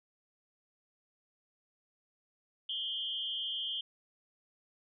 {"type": "tone with amplitude modulation", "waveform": "sine", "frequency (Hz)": 3162, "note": "G7", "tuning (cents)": 14, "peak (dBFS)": -30, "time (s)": [2.69, 3.81], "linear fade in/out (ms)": 5, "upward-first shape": "sine", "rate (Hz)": 247, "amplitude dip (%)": 90, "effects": []}